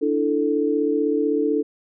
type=chord; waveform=sine; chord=D suspended second; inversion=none; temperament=equal; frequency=293.7 / 329.6 / 440 Hz; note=D4 / E4 / A4; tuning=0 / 0 / 0 cents; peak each=-22 / -25 / -21 dBFS; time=0.01-1.63 s; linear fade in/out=20 ms; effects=none